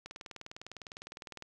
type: click train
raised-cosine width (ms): 0.2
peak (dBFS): -27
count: 28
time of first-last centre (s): 0.06-1.424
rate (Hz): 19.8
effects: none